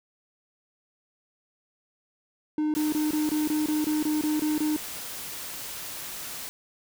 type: tone bursts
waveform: triangle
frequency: 304.9 Hz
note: D#4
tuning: 35 cents flat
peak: -21 dBFS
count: 12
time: 2.58-4.764 s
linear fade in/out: 2 ms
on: 160 ms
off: 24 ms
type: noise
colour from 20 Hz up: white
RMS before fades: -37 dBFS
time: 2.75-6.49 s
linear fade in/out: 0 ms
effects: none